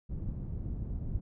pink low-pass noise, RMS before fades -36 dBFS, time 0.09-1.21 s, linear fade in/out 20 ms, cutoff 160 Hz, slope 12 dB/octave, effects none

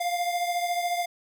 square beating tone pair, 699 / 713 Hz, F5 / F5, +1 / +36 cents, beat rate 14 Hz, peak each -27 / -33 dBFS, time 0-1.06 s, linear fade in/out 10 ms, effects none

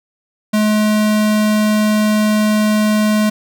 square tone, 212.9 Hz, G#3, 43 cents sharp, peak -12 dBFS, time 0.53-3.3 s, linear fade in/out 10 ms, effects none

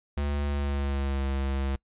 square tone with pitch glide, 71.9 to 67.86 Hz, D2 to C#2, -36 to -36 cents, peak -27 dBFS, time 0.17-1.76 s, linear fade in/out 5 ms, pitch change -100 cents, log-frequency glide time 0.45-1.24 s, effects noise-tail reverb RT60 0.1 s tail -25 dB re dry + resampled to 8000 Hz

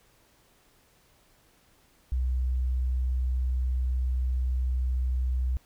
sine tone, 63.2 Hz, B1, 41 cents sharp, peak -24 dBFS, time 2.12-5.57 s, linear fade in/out 0 ms, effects pink hiss -63 dBFS RMS until 5.65 s

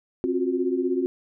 sine tone cluster, 265.9 / 353.6 / 369.7 Hz, C4 / F4 / F#4, +28 / +22 / -1 cents, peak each -26 dBFS, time 0.24-1.06 s, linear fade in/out 0 ms, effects none

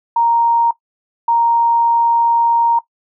sine tone pair in turn, 932.3 / 932.3 Hz, A#5 / A#5, 0 / 0 cents, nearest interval unison, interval 0 cents, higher neither, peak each -10 dBFS, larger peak neither, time 0.16-0.71 / 1.28-2.79 s, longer second, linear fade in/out 5 ms, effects noise-tail reverb RT60 0.1 s tail -17 dB re dry

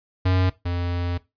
square tone pair in turn, 92.5 / 87.71 Hz, F#2 / F2, 0 / +8 cents, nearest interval minor second, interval 92 cents, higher first, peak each -18 / -24 dBFS, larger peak first, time 0.25-0.5 / 0.65-1.18 s, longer second, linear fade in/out 10 ms, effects noise-tail reverb RT60 0.2 s tail -17 dB re dry + resampled to 11025 Hz

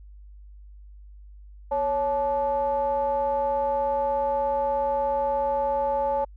triangle ring-modulated tone, 155.56 Hz, D#3, in tune, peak -17 dBFS, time 1.71-6.25 s, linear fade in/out 10 ms, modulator 711 Hz, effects added 50 Hz sine -43 dBFS peak until 6.36 s

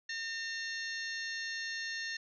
harmonic tone with a mistuned harmonic, 910 Hz, A#5, 42 cents flat, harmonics 2 / 3 / 4 / 5 / 6 / 7, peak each -38 / -48 / -48 / -44 / -48 / -50 dBFS, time 0.09-2.17 s, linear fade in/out 5 ms, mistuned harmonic 5, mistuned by -110 cents, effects none

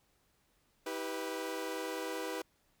sawtooth chord, E minor, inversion none, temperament equal with one note detuned, 321.7 / 392 / 493.9 Hz, E4 / G4 / B4, -42 / 0 / 0 cents, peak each -38 / -38 / -36 dBFS, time 0.86-2.42 s, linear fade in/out 5 ms, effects pink hiss -73 dBFS RMS until 2.8 s

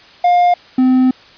triangle tone pair in turn, 708 / 256.9 Hz, F5 / C4, +23 / -32 cents, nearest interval octave + tritone, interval 1755 cents, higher first, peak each -6 dBFS, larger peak neither, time 0.24-0.54 / 0.78-1.11 s, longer second, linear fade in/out 5 ms, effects white hiss -42 dBFS RMS until 1.37 s + resampled to 11025 Hz

